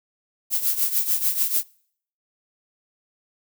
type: noise with tremolo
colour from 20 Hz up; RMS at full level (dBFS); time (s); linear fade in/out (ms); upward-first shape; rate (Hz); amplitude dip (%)
violet; -19; 0.5-1.64; 50; triangle; 6.8; 80
effects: noise-tail reverb RT60 0.6 s tail -25 dB re dry